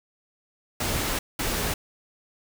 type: noise bursts at uneven times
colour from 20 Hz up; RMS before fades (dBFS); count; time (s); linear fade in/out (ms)
pink; -27; 2; 0.8-1.19 / 1.39-1.74; 5
effects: none